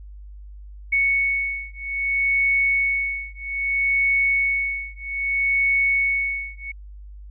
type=beating tone pair; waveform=sine; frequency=2217 / 2217.62 Hz; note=C#7 / C#7; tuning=0 / 0 cents; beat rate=0.62 Hz; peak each=-22 dBFS; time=0.92-6.72 s; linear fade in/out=10 ms; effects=added 50 Hz sine -37 dBFS peak until 7.3 s